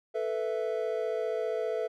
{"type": "chord", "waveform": "triangle", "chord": "A suspended second", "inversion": "none", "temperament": "just", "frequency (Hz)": [440, 495, 660], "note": ["A4", "B4", "E5"], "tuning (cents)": [0, 4, 2], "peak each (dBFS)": [-30, -32, -32], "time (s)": [0.14, 1.88], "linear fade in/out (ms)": 20, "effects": []}